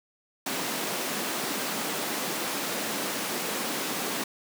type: high-pass noise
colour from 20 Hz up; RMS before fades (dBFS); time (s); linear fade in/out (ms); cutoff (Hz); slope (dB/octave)
pink; -31; 0.46-4.24; 5; 200; 24
effects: none